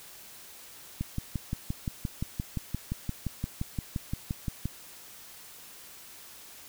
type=click train; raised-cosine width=5 ms; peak=-18 dBFS; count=22; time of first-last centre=1.01-4.656 s; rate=5.76 Hz; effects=white hiss -49 dBFS RMS until 6.68 s